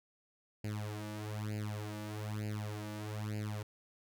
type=tone with flanger; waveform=sawtooth; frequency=105.9 Hz; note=G#2; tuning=34 cents sharp; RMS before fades=-40 dBFS; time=0.64-3.63 s; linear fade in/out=5 ms; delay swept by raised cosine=0.42 to 3.42 ms; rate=1.1 Hz; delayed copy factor=+1; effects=none